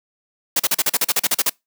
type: noise bursts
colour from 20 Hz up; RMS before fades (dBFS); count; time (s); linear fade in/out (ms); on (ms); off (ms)
white; -17; 13; 0.56-1.496; 5; 36; 39
effects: noise-tail reverb RT60 0.2 s tail -26 dB re dry + high-pass 200 Hz 12 dB/octave